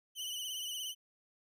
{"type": "tone with vibrato", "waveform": "sawtooth", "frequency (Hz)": 3000, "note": "F#7", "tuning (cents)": 23, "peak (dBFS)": -35, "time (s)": [0.15, 0.95], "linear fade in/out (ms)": 50, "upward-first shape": "triangle", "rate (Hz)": 17, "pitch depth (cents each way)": 70, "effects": []}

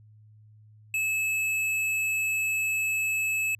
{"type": "tone with hard clipping", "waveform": "sine", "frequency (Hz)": 2600, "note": "E7", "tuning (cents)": -24, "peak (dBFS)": -26, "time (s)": [0.94, 3.55], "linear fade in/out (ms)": 2, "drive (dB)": 14, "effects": ["added 107 Hz sine -51 dBFS peak until 3.59 s", "resampled to 32000 Hz"]}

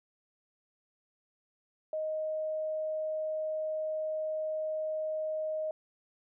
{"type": "tone", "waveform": "sine", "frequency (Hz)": 624, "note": "D#5", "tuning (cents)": 5, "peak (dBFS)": -31, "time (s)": [1.93, 5.71], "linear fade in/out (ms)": 2, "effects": []}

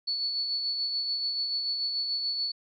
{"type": "tone with tremolo", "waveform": "sine", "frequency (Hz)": 4435, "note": "C#8", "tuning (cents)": 0, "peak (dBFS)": -26, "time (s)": [0.07, 2.52], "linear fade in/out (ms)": 10, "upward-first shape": "sine", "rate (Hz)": 6.9, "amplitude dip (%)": 35, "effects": []}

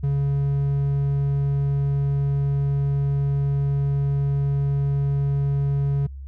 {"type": "tone", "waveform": "triangle", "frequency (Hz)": 140, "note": "C#3", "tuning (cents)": 18, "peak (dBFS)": -17, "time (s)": [0.03, 6.07], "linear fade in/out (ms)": 10, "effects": ["added 68 Hz sine -33 dBFS peak until 6.27 s"]}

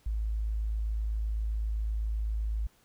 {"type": "tone", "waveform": "sine", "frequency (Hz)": 53.9, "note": "A1", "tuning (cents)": -35, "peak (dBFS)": -28, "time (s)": [0.06, 2.67], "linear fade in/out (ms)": 5, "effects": ["pink hiss -65 dBFS RMS until 2.84 s"]}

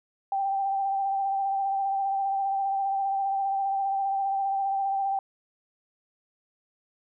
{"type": "tone with vibrato", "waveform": "sine", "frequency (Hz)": 784, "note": "G5", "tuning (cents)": 0, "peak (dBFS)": -24, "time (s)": [0.32, 5.19], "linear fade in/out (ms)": 2, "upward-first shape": "sine", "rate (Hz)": 15, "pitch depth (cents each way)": 23, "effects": []}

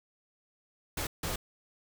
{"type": "noise bursts at uneven times", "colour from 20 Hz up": "pink", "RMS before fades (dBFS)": -34, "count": 2, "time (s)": [[0.97, 1.07], [1.23, 1.36]], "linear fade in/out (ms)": 5, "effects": []}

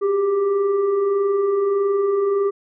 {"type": "tone with frequency modulation", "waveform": "sine", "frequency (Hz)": 399.8, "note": "G4", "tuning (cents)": 34, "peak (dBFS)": -16, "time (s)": [0.01, 2.51], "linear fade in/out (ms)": 20, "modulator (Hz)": 778, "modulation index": 0.44, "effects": []}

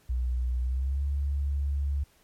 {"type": "tone with pitch glide", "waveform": "sine", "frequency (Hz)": [61.74, 70.51], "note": ["B1", "C#2"], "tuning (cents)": [0, 30], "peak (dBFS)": -25, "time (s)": [0.09, 2.04], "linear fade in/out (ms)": 10, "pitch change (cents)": 230, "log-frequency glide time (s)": [0.61, 1.04], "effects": ["pink hiss -63 dBFS RMS until 2.23 s", "MP3 64 kbps"]}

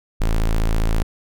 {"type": "tone", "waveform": "square", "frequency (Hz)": 27.47, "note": "A0", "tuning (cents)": -2, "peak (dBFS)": -16, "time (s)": [0.2, 1.03], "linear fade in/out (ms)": 10, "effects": []}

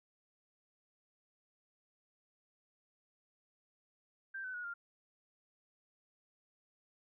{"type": "tone with pitch steps", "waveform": "sine", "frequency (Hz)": [1573, 1512.4, 1454.2, 1398.1], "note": ["G6", "F#6", "F#6", "F6"], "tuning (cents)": [6, 38, -30, 1], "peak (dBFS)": -40, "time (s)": [4.34, 4.74], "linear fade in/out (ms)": 10, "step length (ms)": 100, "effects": []}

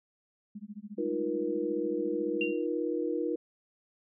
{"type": "tone with tremolo", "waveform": "sine", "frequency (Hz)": 207.7, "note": "G#3", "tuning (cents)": 0, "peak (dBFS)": -37, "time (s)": [0.55, 2.54], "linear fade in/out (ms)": 5, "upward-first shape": "sine", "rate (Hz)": 14, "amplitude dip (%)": 100}
{"type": "chord", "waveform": "sine", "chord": "Eb suspended second", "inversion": "none", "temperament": "equal with one note detuned", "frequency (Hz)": [311.1, 349.2, 476.5], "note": ["Eb4", "F4", "Bb4"], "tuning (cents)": [0, 0, 38], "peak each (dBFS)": -33, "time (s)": [0.98, 3.36], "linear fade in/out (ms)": 5}
{"type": "tone with exponential decay", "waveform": "sine", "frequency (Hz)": 2767, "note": "F7", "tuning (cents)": -17, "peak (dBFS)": -27, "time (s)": [2.41, 2.66], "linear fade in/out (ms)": 2, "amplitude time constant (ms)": 53}
{"effects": []}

